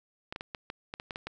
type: clicks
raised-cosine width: 0.3 ms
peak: -21 dBFS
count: 10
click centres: 0.325 / 0.361 / 0.409 / 0.548 / 0.701 / 0.939 / 0.999 / 1.108 / 1.159 / 1.27 s
effects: none